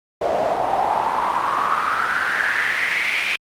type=noise with band-pass filter sweep; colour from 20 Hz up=pink; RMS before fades=-20 dBFS; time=0.21-3.36 s; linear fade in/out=5 ms; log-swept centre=600 to 2500 Hz; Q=5.6; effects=Opus 48 kbps